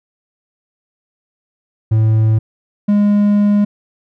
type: tone pair in turn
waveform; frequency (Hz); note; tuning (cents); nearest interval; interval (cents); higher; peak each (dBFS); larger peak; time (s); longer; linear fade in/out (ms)
triangle; 110 / 205.6; A2 / G#3; 0 / -17; major seventh; 1083; second; -7; neither; 1.91-2.39 / 2.88-3.65; second; 10
effects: none